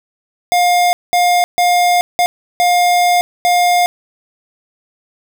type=tone bursts at uneven times; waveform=square; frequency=709 Hz; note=F5; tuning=26 cents sharp; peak=-10 dBFS; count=6; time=0.52-0.93 / 1.13-1.44 / 1.58-2.01 / 2.19-2.26 / 2.6-3.21 / 3.45-3.86 s; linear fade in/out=0 ms; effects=none